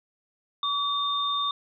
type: tone pair together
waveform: sine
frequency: 1143 / 3629 Hz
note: D6 / A#7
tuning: -47 / -47 cents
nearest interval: octave + minor sixth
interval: 2000 cents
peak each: -27 dBFS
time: 0.63-1.51 s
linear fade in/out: 2 ms
effects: none

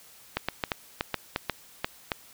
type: clicks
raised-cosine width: 0.3 ms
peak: -10 dBFS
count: 10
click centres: 0.37 / 0.486 / 0.638 / 0.718 / 1.009 / 1.143 / 1.361 / 1.497 / 1.845 / 2.118 s
effects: white hiss -53 dBFS RMS until 2.33 s

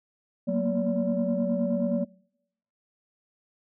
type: tone cluster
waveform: sine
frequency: 186.3 / 229.2 / 238.7 / 572 Hz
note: F#3 / A#3 / A#3 / D5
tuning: +12 / -29 / +41 / -46 cents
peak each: -28 dBFS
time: 0.47-2.05 s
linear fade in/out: 20 ms
effects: noise-tail reverb RT60 0.8 s tail -26 dB re dry + tanh soft clip ceiling -16 dBFS

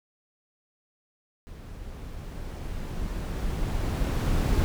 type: noise with level ramp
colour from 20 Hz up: brown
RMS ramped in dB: -42 to -22 dBFS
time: 1.47-4.64 s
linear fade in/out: 0 ms
effects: none

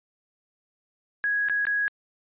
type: tone with dropouts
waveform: sine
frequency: 1661.2 Hz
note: G#6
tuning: in tune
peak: -22 dBFS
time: 1.24-1.88 s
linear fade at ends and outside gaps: 0 ms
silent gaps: 1.486-1.497 / 1.653-1.669 s
effects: resampled to 8000 Hz

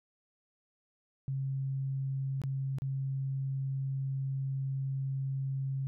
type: tone with dropouts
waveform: sine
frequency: 135.1 Hz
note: C#3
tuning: 44 cents flat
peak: -31 dBFS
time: 1.28-5.87 s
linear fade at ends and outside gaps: 0 ms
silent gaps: 2.417-2.437 / 2.785-2.82 s
effects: none

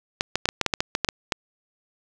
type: clicks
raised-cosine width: 0.2 ms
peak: -4 dBFS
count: 12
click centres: 0.209 / 0.356 / 0.456 / 0.489 / 0.613 / 0.663 / 0.738 / 0.805 / 0.951 / 1.047 / 1.088 / 1.322 s
effects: none

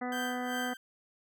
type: harmonic tone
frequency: 248.6 Hz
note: B3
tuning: 12 cents sharp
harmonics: 1 / 2 / 3 / 4 / 5 / 6 / 7 / 8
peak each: -36 / -41 / -38 / -49 / -44 / -48 / -48 / -45 dBFS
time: 0.01-0.74 s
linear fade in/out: 10 ms
type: tone with tremolo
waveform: 30% pulse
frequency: 1567 Hz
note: G6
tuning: 1 cent flat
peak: -32 dBFS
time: 0.12-0.77 s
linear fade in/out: 2 ms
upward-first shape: sine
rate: 2.6 Hz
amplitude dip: 80%
effects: none

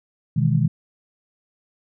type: chord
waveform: sine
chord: E major seventh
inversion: second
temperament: just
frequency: 123.61 / 154.51 / 164.81 / 206 Hz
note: B2 / D#3 / E3 / G#3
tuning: +2 / -12 / 0 / -14 cents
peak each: -20 / -19 / -25 / -25 dBFS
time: 0.36-0.68 s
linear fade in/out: 10 ms
effects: none

